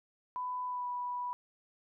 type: tone with pitch glide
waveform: sine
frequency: 998 to 983.1 Hz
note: B5 to B5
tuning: +18 to -8 cents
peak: -34 dBFS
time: 0.36-1.33 s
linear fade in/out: 0 ms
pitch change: -26 cents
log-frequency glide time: 0.66-0.87 s
effects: none